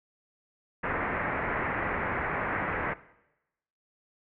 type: low-pass noise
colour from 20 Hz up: white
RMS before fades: -31 dBFS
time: 0.83-2.94 s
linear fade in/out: 10 ms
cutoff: 2100 Hz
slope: 48 dB/octave
effects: noise-tail reverb RT60 0.9 s tail -18 dB re dry